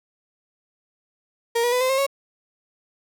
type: tone with pitch steps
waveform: 35% pulse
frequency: 466.7 / 482.6 / 499 / 516 / 533.6 / 551.8 Hz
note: A#4 / B4 / B4 / C5 / C5 / C#5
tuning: +2 / -40 / +18 / -24 / +34 / -8 cents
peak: -17 dBFS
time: 1.55-2.066 s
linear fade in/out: 10 ms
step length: 86 ms
effects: none